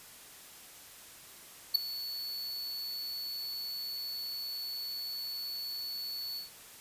square tone with ADSR envelope, 4435 Hz, C#8, in tune, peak -19 dBFS, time 1.74-6.5 s, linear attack 14 ms, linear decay 5 ms, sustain -18 dB, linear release 130 ms, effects white hiss -52 dBFS RMS until 6.8 s + resampled to 32000 Hz

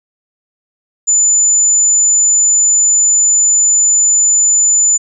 sine tone, 7020 Hz, A8, 5 cents flat, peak -7 dBFS, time 1.07-4.98 s, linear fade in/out 20 ms, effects none

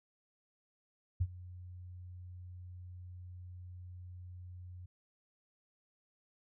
sine tone with ADSR envelope, 90 Hz, F#2, 47 cents flat, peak -26 dBFS, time 1.2-4.86 s, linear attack 14 ms, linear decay 51 ms, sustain -20 dB, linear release 6 ms, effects none

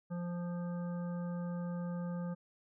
harmonic tone, 174.61 Hz, F3, in tune, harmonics 1 / 3 / 5 / 7 / 9, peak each -36 / -46 / -54 / -54 / -59 dBFS, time 0.1-2.35 s, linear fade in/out 20 ms, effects none

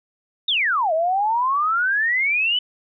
sine exponential two-way sweep, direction down then up, 3804 to 622.3 to 3036 Hz, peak -17 dBFS, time 0.48-2.59 s, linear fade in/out 5 ms, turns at 0.93 s, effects none

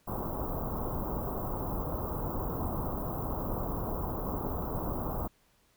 pink band-stop noise, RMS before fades -34 dBFS, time 0.07-5.28 s, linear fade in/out 10 ms, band 1200 to 15000 Hz, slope 48 dB/octave, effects pink hiss -68 dBFS RMS until 5.76 s

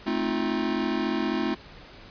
square chord, F dominant seventh, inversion first, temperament just, 218.3 / 261.9 / 314.3 / 349.2 Hz, A3 / C4 / Eb4 / F4, -13 / +2 / +18 / 0 cents, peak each -31 dBFS, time 0.06-1.55 s, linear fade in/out 10 ms, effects pink hiss -47 dBFS RMS until 2.1 s + resampled to 11025 Hz

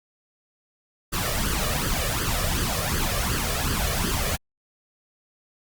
pink noise with flanger, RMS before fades -25 dBFS, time 1.12-4.37 s, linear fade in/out 20 ms, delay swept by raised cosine 0.63 to 1.73 ms, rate 2.7 Hz, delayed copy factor +0.7, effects Opus 48 kbps

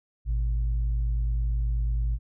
sine tone pair together, 55 / 123.47 Hz, A1 / B2, 0 / 0 cents, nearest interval octave + major second, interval 1400 cents, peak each -23 / -35 dBFS, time 0.25-2.19 s, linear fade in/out 50 ms, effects none

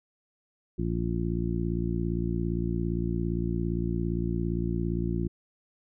harmonic tone, 57.5 Hz, A#1, 23 cents flat, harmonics 1 / 2 / 3 / 4 / 5 / 6, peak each -32 / -33 / -31 / -36 / -37 / -34 dBFS, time 0.78-5.28 s, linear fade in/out 10 ms, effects none

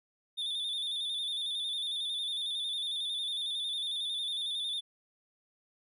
triangle tone with vibrato, 3557 Hz, A7, 18 cents sharp, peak -31 dBFS, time 0.37-4.81 s, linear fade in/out 20 ms, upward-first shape square, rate 11 Hz, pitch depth 44 cents each way, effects none

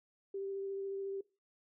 sine tone with vibrato, 392 Hz, G4, in tune, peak -37 dBFS, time 0.34-1.21 s, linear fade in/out 5 ms, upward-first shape sine, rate 14 Hz, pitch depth 11 cents each way, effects noise-tail reverb RT60 0.3 s tail -21 dB re dry

